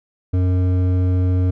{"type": "tone with hard clipping", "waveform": "triangle", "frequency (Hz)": 91.4, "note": "F#2", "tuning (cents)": -21, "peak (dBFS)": -16, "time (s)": [0.33, 1.51], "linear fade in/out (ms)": 10, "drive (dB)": 14, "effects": []}